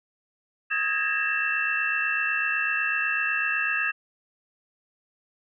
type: tone cluster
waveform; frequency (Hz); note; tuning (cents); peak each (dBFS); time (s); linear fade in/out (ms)
sine; 1267 / 1638 / 1706 / 1858 / 2675; D#6 / G#6 / G#6 / A#6 / E7; +31 / -24 / +46 / -6 / +25; -33 / -27 / -32 / -34 / -27; 0.7-3.92; 20
effects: none